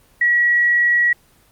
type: tone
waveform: sine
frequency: 1921 Hz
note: B6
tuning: 48 cents flat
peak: -12 dBFS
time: 0.21-1.13 s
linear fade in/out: 5 ms
effects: pink hiss -54 dBFS RMS until 1.51 s + Opus 24 kbps